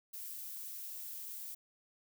violet noise, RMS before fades -45 dBFS, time 0.13-1.55 s, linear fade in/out 10 ms, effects none

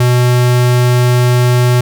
square tone, 123.47 Hz, B2, in tune, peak -8 dBFS, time 0-1.81 s, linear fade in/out 5 ms, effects none

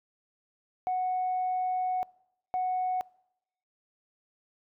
sine tone bursts at uneven times, 738 Hz, F#5, 5 cents flat, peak -25 dBFS, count 2, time 0.87-2.03 / 2.54-3.01 s, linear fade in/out 0 ms, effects noise-tail reverb RT60 0.8 s tail -24 dB re dry + tanh soft clip ceiling -23 dBFS

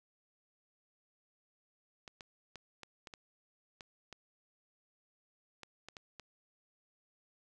clicks, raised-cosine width 0.2 ms, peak -30 dBFS, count 12, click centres 2.078 / 2.208 / 2.557 / 2.833 / 3.072 / 3.138 / 3.808 / 4.127 / 5.633 / 5.886 / 5.968 / 6.197 s, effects none

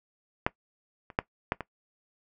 clicks, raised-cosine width 0.5 ms, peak -9 / -29 / -8 / -10 / -19 dBFS, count 5, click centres 0.465 / 1.102 / 1.189 / 1.521 / 1.607 s, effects noise-tail reverb RT60 0.1 s tail -19 dB re dry

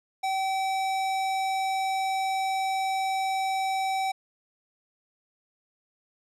sine tone with hard clipping, 768 Hz, G5, 36 cents flat, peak -27 dBFS, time 0.23-4.12 s, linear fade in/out 10 ms, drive 17 dB, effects none

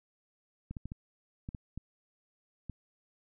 clicks, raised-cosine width 5 ms, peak -27 dBFS, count 8, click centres 0.71 / 0.768 / 0.856 / 0.919 / 1.489 / 1.548 / 1.776 / 2.697 s, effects none

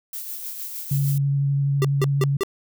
violet noise with tremolo, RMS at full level -31 dBFS, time 0.13-1.18 s, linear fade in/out 2 ms, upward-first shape sine, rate 6.5 Hz, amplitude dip 40%
sine tone with vibrato, 140 Hz, C#3, 18 cents sharp, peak -18 dBFS, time 0.91-2.37 s, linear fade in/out 5 ms, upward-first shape triangle, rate 12 Hz, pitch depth 15 cents each way
square tone bursts, 392 Hz, G4, in tune, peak -20 dBFS, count 4, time 1.82-2.434 s, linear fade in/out 0 ms, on 26 ms, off 170 ms
effects none

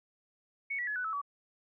sine tone with pitch steps, 2218 / 1942.1 / 1700.5 / 1488.9 / 1303.7 / 1141.5 Hz, C#7 / B6 / G#6 / F#6 / E6 / D6, 0 / -30 / +40 / +10 / -20 / -50 cents, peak -32 dBFS, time 0.7-1.216 s, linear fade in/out 10 ms, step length 86 ms, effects none

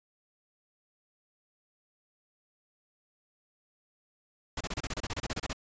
pink noise bursts, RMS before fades -34 dBFS, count 15, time 4.57-5.531 s, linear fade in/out 5 ms, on 37 ms, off 29 ms, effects resampled to 16000 Hz

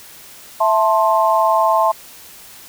sine chord, A minor, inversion second, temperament just, 660 / 880 / 1056 Hz, E5 / A5 / C6, +2 / 0 / +16 cents, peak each -16 dBFS, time 0.6-1.92 s, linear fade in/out 10 ms, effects white hiss -40 dBFS RMS until 2.68 s

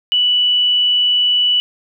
sine tone, 2960 Hz, F#7, in tune, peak -11 dBFS, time 0.12-1.6 s, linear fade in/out 0 ms, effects none

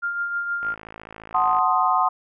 sine tone with tremolo, 1400 Hz, F6, 4 cents sharp, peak -21 dBFS, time 0.02-0.75 s, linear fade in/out 20 ms, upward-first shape triangle, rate 6.4 Hz, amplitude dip 50%
click train, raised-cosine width 0.5 ms, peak -23 dBFS, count 53, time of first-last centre 0.63-1.586 s, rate 54.4 Hz
sine chord, F# diminished seventh, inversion none, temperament equal, 740 / 880 / 1046.5 / 1244.5 Hz, F#5 / A5 / C6 / Eb6, 0 / 0 / 0 / 0 cents, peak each -22 / -25 / -21 / -22 dBFS, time 1.34-2.09 s, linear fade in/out 10 ms
effects none

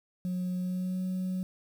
sine tone with pitch glide, 181.5 to 185.21 Hz, F#3 to F#3, -33 to +2 cents, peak -27 dBFS, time 0.25-1.43 s, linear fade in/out 0 ms, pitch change +35 cents, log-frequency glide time 0.58-1.02 s, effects tanh soft clip ceiling -28 dBFS + 9-bit

